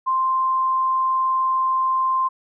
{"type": "tone", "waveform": "sine", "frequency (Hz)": 1046.5, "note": "C6", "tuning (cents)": 0, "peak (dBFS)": -17, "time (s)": [0.06, 2.29], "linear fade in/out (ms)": 20, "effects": []}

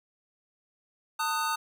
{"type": "chord", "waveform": "square", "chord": "D# diminished", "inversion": "second", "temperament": "just", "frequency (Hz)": [896, 1244.5, 1493.4], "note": ["A5", "D#6", "F#6"], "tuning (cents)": [31, 0, 16], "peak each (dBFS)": [-32, -31, -36], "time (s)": [1.19, 1.56], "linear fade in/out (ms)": 10, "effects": []}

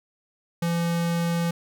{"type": "tone", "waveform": "square", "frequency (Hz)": 169.7, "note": "F3", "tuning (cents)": -49, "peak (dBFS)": -23, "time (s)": [0.62, 1.51], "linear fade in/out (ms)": 5, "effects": []}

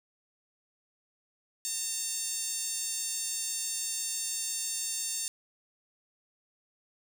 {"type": "tone with high-pass filter", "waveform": "15% pulse", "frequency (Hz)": 906, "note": "A#5", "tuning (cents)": -50, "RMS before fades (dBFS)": -34, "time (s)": [1.65, 5.28], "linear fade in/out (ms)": 0, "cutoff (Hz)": 6300, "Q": 8.8, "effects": []}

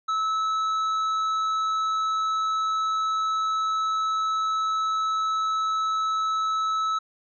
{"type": "tone with tanh clipping", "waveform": "sine", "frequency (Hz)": 1302, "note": "E6", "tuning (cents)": -22, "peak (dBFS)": -24, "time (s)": [0.08, 6.99], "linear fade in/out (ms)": 10, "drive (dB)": 8, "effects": ["resampled to 16000 Hz"]}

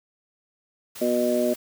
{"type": "noise", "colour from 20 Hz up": "white", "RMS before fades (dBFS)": -39, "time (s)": [0.95, 1.56], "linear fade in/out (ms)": 10}
{"type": "harmonic tone", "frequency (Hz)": 122.1, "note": "B2", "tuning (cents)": -19, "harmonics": [2, 3, 4, 5], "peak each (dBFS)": [-25, -26, -31, -23], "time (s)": [1.01, 1.54], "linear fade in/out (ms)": 10}
{"effects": []}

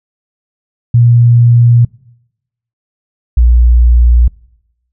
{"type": "tone pair in turn", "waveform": "sine", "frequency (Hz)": [119.1, 59.55], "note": ["A#2", "A#1"], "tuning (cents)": [38, 38], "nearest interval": "octave", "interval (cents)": 1200, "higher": "first", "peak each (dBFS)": -3, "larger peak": "neither", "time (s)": [[0.94, 1.85], [3.37, 4.28]], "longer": "neither", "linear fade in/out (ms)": 5, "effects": ["noise-tail reverb RT60 0.9 s tail -24 dB re dry"]}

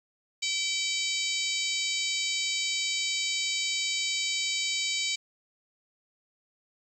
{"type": "harmonic tone", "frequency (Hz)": 769, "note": "G5", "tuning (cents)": -33, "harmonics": [3, 4, 5, 6, 7, 8, 9, 10], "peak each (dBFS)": [-33, -35, -34, -34, -40, -42, -35, -40], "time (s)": [0.42, 5.16], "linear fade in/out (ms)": 10, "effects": ["10-bit"]}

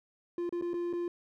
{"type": "tone with dropouts", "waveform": "triangle", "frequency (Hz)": 347.5, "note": "F4", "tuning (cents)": -9, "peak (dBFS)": -29, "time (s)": [0.38, 1.08], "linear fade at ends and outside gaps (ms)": 2, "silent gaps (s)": [[0.493, 0.525], [0.613, 0.622], [0.734, 0.74], [0.929, 0.934]], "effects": []}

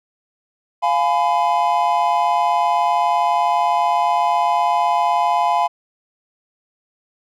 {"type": "chord", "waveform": "triangle", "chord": "F diminished", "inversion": "none", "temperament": "just", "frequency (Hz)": [698.5, 838.1, 1005.8], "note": ["F5", "Ab5", "Cb6"], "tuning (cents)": [0, 16, 31], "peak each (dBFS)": -17, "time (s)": [0.82, 5.68], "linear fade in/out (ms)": 20, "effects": []}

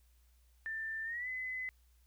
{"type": "tone with pitch glide", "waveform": "sine", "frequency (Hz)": [1782, 2023], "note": ["A6", "B6"], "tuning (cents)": [22, 41], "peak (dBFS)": -37, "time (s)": [0.66, 1.69], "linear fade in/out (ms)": 0, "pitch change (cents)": 219, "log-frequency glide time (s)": [1.04, 1.28], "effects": ["added 60 Hz sine -64 dBFS peak until 2.06 s", "white hiss -75 dBFS RMS until 2.06 s"]}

